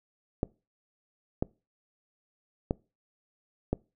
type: clicks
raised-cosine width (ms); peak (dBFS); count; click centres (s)
2; -13; 4; 0.431 / 1.425 / 2.709 / 3.73
effects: noise-tail reverb RT60 0.3 s tail -24 dB re dry